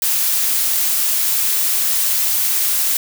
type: noise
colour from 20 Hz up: blue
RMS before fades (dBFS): -17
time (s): 0.02-2.97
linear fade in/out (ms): 2
effects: none